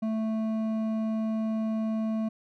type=tone with hard clipping; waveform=sine; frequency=220.3 Hz; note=A3; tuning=2 cents sharp; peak=-28 dBFS; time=0.02-2.29 s; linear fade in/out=10 ms; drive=8 dB; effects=none